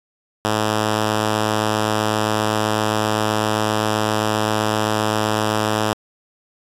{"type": "tone", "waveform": "5% pulse", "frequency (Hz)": 107.7, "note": "A2", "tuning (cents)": -37, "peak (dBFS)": -6, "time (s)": [0.45, 5.93], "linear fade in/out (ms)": 0, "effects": ["low-pass 11000 Hz 12 dB/octave", "AAC 64 kbps"]}